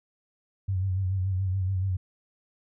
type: tone with vibrato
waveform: sine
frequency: 94.4 Hz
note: F#2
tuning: 35 cents sharp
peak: -24 dBFS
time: 0.68-1.97 s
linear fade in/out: 10 ms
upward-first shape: sine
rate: 7 Hz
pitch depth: 57 cents each way
effects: none